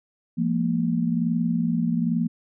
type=tone cluster; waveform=sine; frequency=171.7 / 212.9 / 234 Hz; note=F3 / G#3 / A#3; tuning=-29 / +43 / +7 cents; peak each=-24 / -31 / -23 dBFS; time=0.37-2.28 s; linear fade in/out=20 ms; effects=none